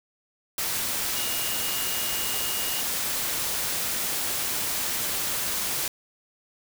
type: tone in noise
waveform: sine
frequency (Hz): 2859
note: F7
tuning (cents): +40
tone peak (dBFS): -35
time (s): 1.16-2.81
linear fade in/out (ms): 2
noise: white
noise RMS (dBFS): -28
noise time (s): 0.58-5.88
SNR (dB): -10
effects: none